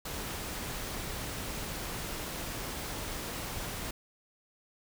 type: noise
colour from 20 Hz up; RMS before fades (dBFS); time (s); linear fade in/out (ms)
pink; -38; 0.05-3.91; 5
effects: none